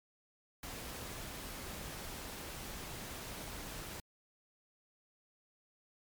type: noise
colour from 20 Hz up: pink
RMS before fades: -45 dBFS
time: 0.63-4 s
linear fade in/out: 2 ms
effects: MP3 96 kbps